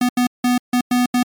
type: tone bursts at uneven times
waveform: square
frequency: 246.9 Hz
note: B3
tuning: in tune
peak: -14 dBFS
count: 6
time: 0.01-0.09 / 0.17-0.27 / 0.44-0.58 / 0.73-0.81 / 0.91-1.06 / 1.14-1.23 s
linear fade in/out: 5 ms
effects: MP3 96 kbps